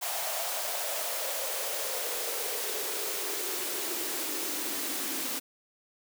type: noise with high-pass filter sweep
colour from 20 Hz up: white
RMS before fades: -33 dBFS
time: 0.01-5.4 s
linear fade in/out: 20 ms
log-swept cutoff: 710 to 270 Hz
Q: 4.9
effects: none